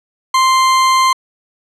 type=tone; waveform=40% pulse; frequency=1046.5 Hz; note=C6; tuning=in tune; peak=-8 dBFS; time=0.34-1.13 s; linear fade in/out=5 ms; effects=low-pass 8000 Hz 12 dB/octave